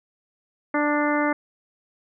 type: harmonic tone with a mistuned harmonic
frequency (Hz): 295.2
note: D4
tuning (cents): +9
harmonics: 1 / 2 / 3 / 4 / 5 / 6 / 7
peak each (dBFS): -23 / -26 / -28 / -29 / -30 / -31 / -31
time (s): 0.74-1.33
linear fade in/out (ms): 5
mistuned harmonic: 5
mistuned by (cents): -18
effects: none